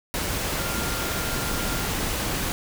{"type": "tone in noise", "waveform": "sine", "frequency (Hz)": 1396.9, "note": "F6", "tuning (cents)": 0, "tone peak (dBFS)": -35, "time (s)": [0.59, 1.88], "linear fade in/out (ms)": 0, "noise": "pink", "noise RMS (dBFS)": -27, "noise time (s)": [0.14, 2.52], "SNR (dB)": -11, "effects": []}